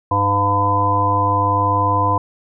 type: harmonic tone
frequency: 100.7 Hz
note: G2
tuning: 47 cents sharp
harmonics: 1 / 3 / 5 / 7 / 9 / 10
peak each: -20 / -26 / -25 / -25 / -23 / -16 dBFS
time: 0.11-2.18 s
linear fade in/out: 5 ms
effects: none